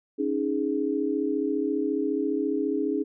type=chord; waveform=sine; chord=C# suspended second; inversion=none; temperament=just; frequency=277.2 / 311.8 / 415.8 Hz; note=C#4 / D#4 / G#4; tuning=0 / +4 / +2 cents; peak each=-28 dBFS; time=0.18-3.04 s; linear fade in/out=20 ms; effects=none